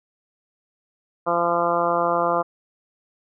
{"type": "harmonic tone", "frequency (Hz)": 171.7, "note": "F3", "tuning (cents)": -29, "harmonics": [1, 2, 3, 4, 5, 6, 7, 8], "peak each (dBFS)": [-34, -29, -24, -24, -28, -26, -25, -32], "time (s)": [1.26, 2.43], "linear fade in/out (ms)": 20, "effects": []}